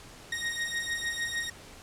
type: beating tone pair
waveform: sawtooth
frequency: 1864.7 / 1871.3 Hz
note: A#6 / A#6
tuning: 0 / +6 cents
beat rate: 6.6 Hz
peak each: -30 / -30 dBFS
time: 0.32-1.5 s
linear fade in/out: 5 ms
effects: pink hiss -49 dBFS RMS until 1.82 s + low-pass 10000 Hz 12 dB/octave